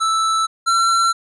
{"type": "tone pair in turn", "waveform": "square", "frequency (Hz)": [1318.5, 1354], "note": ["E6", "E6"], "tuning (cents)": [0, 46], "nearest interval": "unison", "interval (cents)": 46, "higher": "second", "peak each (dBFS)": [-16, -14], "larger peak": "second", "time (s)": [[0, 0.47], [0.66, 1.13]], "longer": "neither", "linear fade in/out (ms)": 20, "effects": ["resampled to 22050 Hz"]}